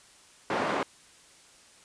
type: band-pass noise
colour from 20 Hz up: white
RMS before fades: -29 dBFS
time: 0.5-0.83 s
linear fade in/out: 2 ms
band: 210 to 1100 Hz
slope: 12 dB/octave
effects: white hiss -56 dBFS RMS until 1.84 s + resampled to 22050 Hz